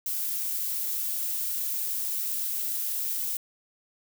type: noise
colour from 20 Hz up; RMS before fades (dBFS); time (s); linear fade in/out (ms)
violet; -30; 0.06-3.37; 2
effects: none